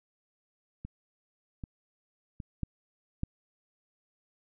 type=clicks; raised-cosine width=5 ms; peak=-27 / -26 / -27 / -19 / -18 dBFS; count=5; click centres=0.85 / 1.638 / 2.402 / 2.633 / 3.234 s; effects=none